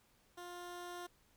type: tone with level ramp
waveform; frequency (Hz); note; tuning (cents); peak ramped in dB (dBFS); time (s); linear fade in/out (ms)
15% pulse; 352.7; F4; +17; -41 to -38; 0.37-1.07; 10
effects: pink hiss -71 dBFS RMS until 1.36 s